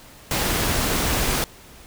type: noise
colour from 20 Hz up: pink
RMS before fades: -22 dBFS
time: 0.31-1.44 s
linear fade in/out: 0 ms
effects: pink hiss -46 dBFS RMS until 1.86 s